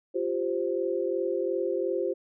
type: chord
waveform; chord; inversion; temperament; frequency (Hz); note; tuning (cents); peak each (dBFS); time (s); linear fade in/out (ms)
sine; F suspended second; none; equal; 349.2 / 392 / 523.3; F4 / G4 / C5; 0 / 0 / 0; -30; 0.14-2.14; 20
effects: none